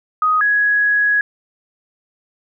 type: tone pair in turn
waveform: sine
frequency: 1251 / 1669.9 Hz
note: D#6 / G#6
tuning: +9 / +9 cents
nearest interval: perfect fourth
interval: 500 cents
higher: second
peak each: -12 dBFS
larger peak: neither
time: 0.22-0.41 / 0.41-1.21 s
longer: second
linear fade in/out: 2 ms
effects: none

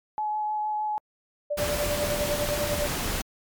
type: tone with vibrato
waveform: sine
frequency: 850 Hz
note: G#5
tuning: 40 cents sharp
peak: -25 dBFS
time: 0.18-0.98 s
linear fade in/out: 0 ms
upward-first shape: triangle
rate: 6.5 Hz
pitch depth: 12 cents each way
type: tone with tremolo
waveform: sine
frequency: 587.3 Hz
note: D5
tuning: in tune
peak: -23 dBFS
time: 1.5-2.87 s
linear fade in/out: 10 ms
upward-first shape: triangle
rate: 10 Hz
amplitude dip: 80%
type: noise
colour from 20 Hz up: pink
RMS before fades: -29 dBFS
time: 1.57-3.22 s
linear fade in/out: 10 ms
effects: MP3 96 kbps

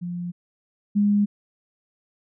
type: tone pair in turn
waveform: sine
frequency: 175.4 / 205 Hz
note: F3 / G#3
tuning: +8 / -22 cents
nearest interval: minor third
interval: 270 cents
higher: second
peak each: -27 / -16 dBFS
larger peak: second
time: 0.01-0.32 / 0.95-1.26 s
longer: neither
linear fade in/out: 20 ms
effects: none

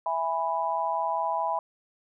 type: chord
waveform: sine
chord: E major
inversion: none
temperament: just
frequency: 659.3 / 824.1 / 988.9 Hz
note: E5 / G#5 / B5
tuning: 0 / -14 / +2 cents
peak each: -31 / -30 / -28 dBFS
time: 0.06-1.59 s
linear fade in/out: 2 ms
effects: none

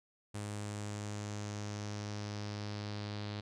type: tone with low-pass filter sweep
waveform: sawtooth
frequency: 103.83 Hz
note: G#2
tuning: in tune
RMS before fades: -41 dBFS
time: 0.34-3.41 s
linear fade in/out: 10 ms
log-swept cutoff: 8700 to 4200 Hz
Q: 3.1
effects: none

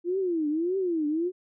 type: tone with vibrato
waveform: sine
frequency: 338.2 Hz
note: E4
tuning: 44 cents sharp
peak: -24 dBFS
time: 0.04-1.32 s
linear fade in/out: 50 ms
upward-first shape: triangle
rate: 1.7 Hz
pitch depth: 260 cents each way
effects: none

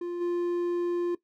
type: tone with level steps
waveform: triangle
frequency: 349.2 Hz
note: F4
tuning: in tune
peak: -28 / -23 dBFS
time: 0.01-1.15 s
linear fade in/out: 5 ms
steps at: 0.2 s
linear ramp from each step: 20 ms
effects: noise-tail reverb RT60 0.1 s tail -17 dB re dry

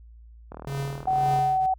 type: click train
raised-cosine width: 1 ms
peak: -24 dBFS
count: 35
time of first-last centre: 0.52-1.387 s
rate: 39.2 Hz
type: tone with tremolo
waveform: square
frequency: 138.59 Hz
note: C#3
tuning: in tune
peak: -27 dBFS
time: 0.67-1.66 s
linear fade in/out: 2 ms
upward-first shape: triangle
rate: 1.9 Hz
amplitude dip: 95%
type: tone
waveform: sine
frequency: 755 Hz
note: F#5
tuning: 35 cents sharp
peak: -20 dBFS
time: 1.07-1.74 s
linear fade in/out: 5 ms
effects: added 57 Hz sine -45 dBFS peak until 1.78 s

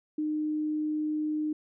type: tone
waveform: sine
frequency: 305.4 Hz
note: D#4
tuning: 32 cents flat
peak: -27 dBFS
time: 0.18-1.53 s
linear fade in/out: 5 ms
effects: none

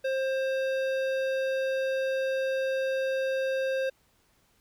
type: tone with hard clipping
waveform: triangle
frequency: 530 Hz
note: C5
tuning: 22 cents sharp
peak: -28 dBFS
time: 0.04-3.9 s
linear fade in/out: 10 ms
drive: 17 dB
effects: pink hiss -67 dBFS RMS until 4.6 s

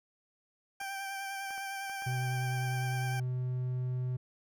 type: tone with vibrato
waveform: 20% pulse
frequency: 784 Hz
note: G5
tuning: in tune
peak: -32 dBFS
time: 0.8-3.2 s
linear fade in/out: 5 ms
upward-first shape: triangle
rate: 9.9 Hz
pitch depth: 25 cents each way
type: clicks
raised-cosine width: 0.5 ms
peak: -36 dBFS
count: 5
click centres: 0.814 / 1.507 / 1.579 / 1.897 / 2.022 s
type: tone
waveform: triangle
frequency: 126.4 Hz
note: B2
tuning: 41 cents sharp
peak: -29 dBFS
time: 2.06-4.17 s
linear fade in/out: 10 ms
effects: none

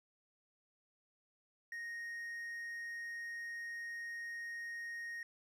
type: tone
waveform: triangle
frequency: 1864.7 Hz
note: A#6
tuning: in tune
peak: -40 dBFS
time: 1.72-5.23 s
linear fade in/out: 2 ms
effects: none

